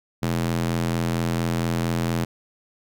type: tone with high-pass filter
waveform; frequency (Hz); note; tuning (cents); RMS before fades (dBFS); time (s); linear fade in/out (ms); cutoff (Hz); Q
square; 42.18; E1; +41; -24; 0.22-2.25; 10; 150; 1.5
effects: none